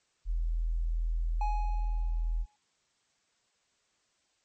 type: tone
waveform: sine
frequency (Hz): 41.2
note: E1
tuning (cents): 0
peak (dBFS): -27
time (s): 0.25-2.46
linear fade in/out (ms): 50
type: tone with exponential decay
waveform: triangle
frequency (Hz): 838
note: G#5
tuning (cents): +15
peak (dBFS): -28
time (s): 1.41-2.56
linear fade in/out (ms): 2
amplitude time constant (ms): 250
effects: white hiss -73 dBFS RMS until 4.44 s + MP3 32 kbps